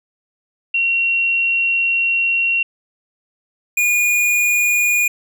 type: tone pair in turn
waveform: sine / square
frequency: 2739 / 2440 Hz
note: F7 / D#7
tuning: -34 / -34 cents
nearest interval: major second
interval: 200 cents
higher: first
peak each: -14 dBFS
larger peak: neither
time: 0.74-2.63 / 3.77-5.08 s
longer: first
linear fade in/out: 5 ms
effects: none